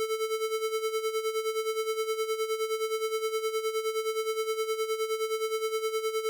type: tone with tremolo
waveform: square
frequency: 440 Hz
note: A4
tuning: in tune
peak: -26 dBFS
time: 0-6.29 s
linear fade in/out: 0 ms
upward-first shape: sine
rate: 9.6 Hz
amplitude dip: 70%
effects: none